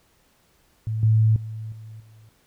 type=tone with level steps; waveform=sine; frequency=110 Hz; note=A2; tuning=in tune; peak=-23 / -14 / -30 / -37 / -47 dBFS; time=0.87-2.29 s; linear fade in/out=0 ms; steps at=1.03 / 1.36 / 1.72 / 2 s; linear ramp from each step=2 ms; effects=pink hiss -62 dBFS RMS until 2.46 s